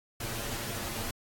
pink noise with comb filter, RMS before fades -36 dBFS, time 0.2-1.11 s, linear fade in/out 5 ms, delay 8.8 ms, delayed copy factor +0.8, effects AAC 64 kbps

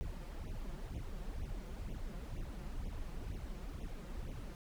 brown noise with flanger, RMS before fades -43 dBFS, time 0.01-4.55 s, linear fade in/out 0 ms, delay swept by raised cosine 0.31 to 5.81 ms, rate 2.1 Hz, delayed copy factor +1, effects none

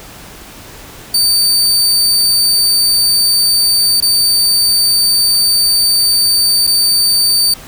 sawtooth tone with dropouts, 4595 Hz, D8, 39 cents flat, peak -6 dBFS, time 1.14-7.54 s, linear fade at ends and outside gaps 5 ms, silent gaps 4.004-4.023 / 6.669-6.673 s, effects pink hiss -34 dBFS RMS until 7.67 s

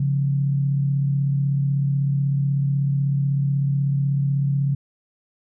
sine tone pair together, 138.44 / 174.61 Hz, C#3 / F3, -2 / 0 cents, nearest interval major third, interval 402 cents, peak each -18 / -29 dBFS, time 0-4.75 s, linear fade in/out 5 ms, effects none

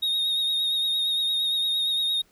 triangle tone with vibrato, 3729 Hz, A#7, in tune, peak -21 dBFS, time 0.02-2.22 s, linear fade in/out 10 ms, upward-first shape triangle, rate 8.7 Hz, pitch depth 36 cents each way, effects pink hiss -62 dBFS RMS until 2.31 s

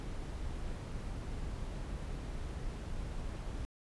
brown noise, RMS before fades -40 dBFS, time 0-3.65 s, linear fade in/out 0 ms, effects resampled to 24000 Hz

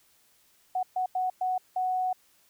sine tone bursts at uneven times, 740 Hz, F#5, in tune, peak -25 dBFS, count 5, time 0.75-0.83 / 0.96-1.06 / 1.15-1.3 / 1.41-1.58 / 1.76-2.13 s, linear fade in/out 5 ms, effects white hiss -64 dBFS RMS until 2.49 s

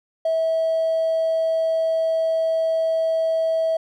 triangle tone with hard clipping, 649 Hz, E5, 27 cents flat, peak -18 dBFS, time 0.25-3.77 s, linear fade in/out 5 ms, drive 3 dB, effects none

